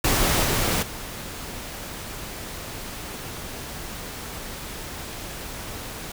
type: noise with level steps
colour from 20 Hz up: pink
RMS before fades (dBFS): -21 / -23 / -35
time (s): 0.04-6.12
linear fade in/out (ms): 5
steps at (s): 0.44 / 0.82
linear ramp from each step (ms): 10
effects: none